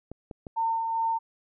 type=clicks; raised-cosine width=2 ms; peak=-25 dBFS; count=3; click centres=0.116 / 0.312 / 0.468 s
type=tone with tremolo; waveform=sine; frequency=907 Hz; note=A#5; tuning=48 cents flat; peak=-23 dBFS; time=0.56-1.19 s; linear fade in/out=20 ms; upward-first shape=sine; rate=2.5 Hz; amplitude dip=35%
effects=none